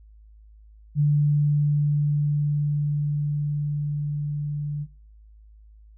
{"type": "tone with level ramp", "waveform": "sine", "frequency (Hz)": 146.83, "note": "D3", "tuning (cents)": 0, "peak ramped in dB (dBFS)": [-16, -26], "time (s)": [0.95, 4.87], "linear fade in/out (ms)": 50, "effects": ["noise-tail reverb RT60 0.5 s tail -24 dB re dry", "added 53 Hz sine -47 dBFS peak until 5.97 s"]}